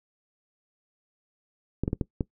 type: clicks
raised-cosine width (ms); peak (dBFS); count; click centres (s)
3; -13; 5; 1.836 / 1.879 / 1.931 / 2.012 / 2.208
effects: noise-tail reverb RT60 0.1 s tail -20 dB re dry